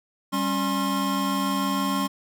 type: tone cluster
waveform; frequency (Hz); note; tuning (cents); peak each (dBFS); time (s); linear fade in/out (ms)
square; 196.2 / 275.9 / 1068; G3 / C#4 / C6; +2 / -8 / +35; -28; 0.32-2.08; 20
effects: none